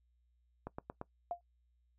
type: click train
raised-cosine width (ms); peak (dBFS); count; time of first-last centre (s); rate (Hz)
1; -27; 4; 0.67-1.014; 8.72
type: tone with exponential decay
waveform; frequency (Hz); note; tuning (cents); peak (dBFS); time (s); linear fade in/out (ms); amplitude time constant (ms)
sine; 698.5; F5; 0; -31; 1.31-1.41; 1; 20
effects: noise-tail reverb RT60 0.1 s tail -20 dB re dry + added 60 Hz sine -70 dBFS peak until 1.98 s